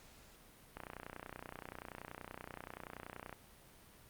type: click train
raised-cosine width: 0.5 ms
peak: -30 dBFS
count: 79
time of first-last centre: 0.77-3.327 s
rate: 30.5 Hz
effects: pink hiss -61 dBFS RMS until 4.09 s + Opus 48 kbps